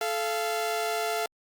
sawtooth tone pair together, 434.8 / 689 Hz, A4 / F5, -21 / -24 cents, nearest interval minor sixth, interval 797 cents, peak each -27 / -25 dBFS, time 0.01-1.26 s, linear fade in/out 2 ms, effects Opus 48 kbps

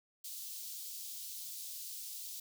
white high-pass noise, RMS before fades -45 dBFS, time 0.24-2.4 s, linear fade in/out 5 ms, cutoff 3600 Hz, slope 24 dB/octave, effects none

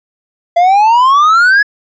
triangle exponential sweep, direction up, 676 to 1705 Hz, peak -3 dBFS, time 0.56-1.63 s, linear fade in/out 10 ms, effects resampled to 16000 Hz

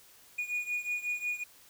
triangle beating tone pair, 2449 / 2454.5 Hz, D#7 / D#7, -28 / -24 cents, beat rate 5.5 Hz, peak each -32 / -35 dBFS, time 0.38-1.44 s, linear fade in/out 10 ms, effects white hiss -58 dBFS RMS until 1.69 s

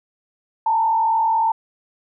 sine tone with frequency modulation, 897 Hz, A5, 33 cents sharp, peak -15 dBFS, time 0.66-1.52 s, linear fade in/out 5 ms, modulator 42.6 Hz, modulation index 0.71, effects none

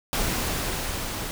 pink noise with level ramp, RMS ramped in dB -25 to -32 dBFS, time 0.13-1.31 s, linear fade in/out 0 ms, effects none

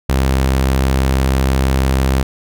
sawtooth tone, 66.2 Hz, C2, 21 cents sharp, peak -8 dBFS, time 0.09-2.23 s, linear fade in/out 5 ms, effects none

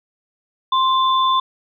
sine tone pair together, 1046.5 / 3524 Hz, C6 / A7, 0 / +2 cents, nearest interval octave + major sixth, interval 2102 cents, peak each -14 / -22 dBFS, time 0.72-1.4 s, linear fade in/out 5 ms, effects none

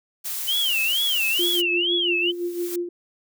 blue noise, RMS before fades -29 dBFS, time 0.24-1.62 s, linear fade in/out 20 ms
sine tone with vibrato, 2960 Hz, F#7, in tune, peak -20 dBFS, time 0.47-2.32 s, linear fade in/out 20 ms, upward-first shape sine, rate 2.2 Hz, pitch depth 230 cents each way
sine tone with tremolo, 349.2 Hz, F4, in tune, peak -22 dBFS, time 1.39-2.89 s, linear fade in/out 5 ms, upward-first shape sine, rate 5.9 Hz, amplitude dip 60%
blue noise with exponential growth, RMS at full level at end -31 dBFS, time 2.02-2.76 s, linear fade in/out 5 ms, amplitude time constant 160 ms
effects none

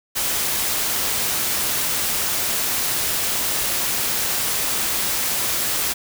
white noise, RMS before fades -22 dBFS, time 0.15-5.94 s, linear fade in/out 20 ms, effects none

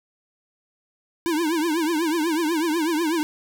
square tone with vibrato, 322.9 Hz, E4, 36 cents flat, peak -21 dBFS, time 1.26-3.23 s, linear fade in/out 0 ms, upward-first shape triangle, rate 8.1 Hz, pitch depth 160 cents each way, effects none

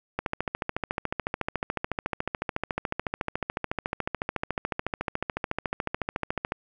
click train, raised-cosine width 0.5 ms, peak -12 dBFS, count 89, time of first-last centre 0.19-6.521 s, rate 13.9 Hz, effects none

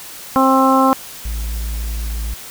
harmonic tone, 265.1 Hz, C4, 23 cents sharp, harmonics 1 / 2 / 3 / 4 / 5, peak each -14 / -18 / -17 / -15 / -19 dBFS, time 0.36-0.93 s, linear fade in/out 0 ms
triangle tone, 55.5 Hz, A1, 16 cents sharp, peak -18 dBFS, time 1.25-2.34 s, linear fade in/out 5 ms
effects white hiss -34 dBFS RMS until 2.5 s

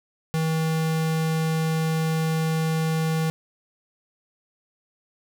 square tone, 160.1 Hz, D#3, 50 cents sharp, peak -22 dBFS, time 0.34-3.3 s, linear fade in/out 0 ms, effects none

